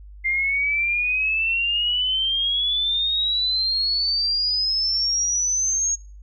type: exponential sweep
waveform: sine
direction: up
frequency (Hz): 2093 to 6610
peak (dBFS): -19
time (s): 0.24-5.96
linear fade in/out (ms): 20
effects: noise-tail reverb RT60 0.4 s tail -25 dB re dry + added 50 Hz sine -39 dBFS peak until 6.22 s